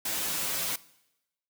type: noise with comb filter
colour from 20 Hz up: white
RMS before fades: -31 dBFS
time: 0.05-0.76 s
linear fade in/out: 5 ms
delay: 8.3 ms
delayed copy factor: -1
effects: noise-tail reverb RT60 0.9 s tail -20 dB re dry + high-pass 80 Hz 12 dB/octave